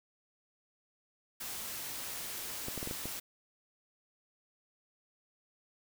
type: noise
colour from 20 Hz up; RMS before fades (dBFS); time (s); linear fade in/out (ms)
white; -41; 1.4-3.2; 10
type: clicks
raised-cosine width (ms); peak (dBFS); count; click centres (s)
2; -26; 6; 2.684 / 2.777 / 2.829 / 2.874 / 2.911 / 3.056
effects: none